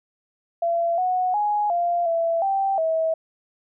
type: tone with pitch steps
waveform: sine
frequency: 679 / 735 / 833 / 694 / 667 / 781 / 646 Hz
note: F5 / F#5 / G#5 / F5 / E5 / G5 / E5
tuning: -49 / -12 / +5 / -11 / +20 / -7 / -35 cents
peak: -19 dBFS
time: 0.62-3.14 s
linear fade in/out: 5 ms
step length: 360 ms
effects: none